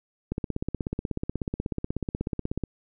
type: click train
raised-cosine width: 3 ms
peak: -15 dBFS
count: 39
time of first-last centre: 0.32-2.637 s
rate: 16.4 Hz
effects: none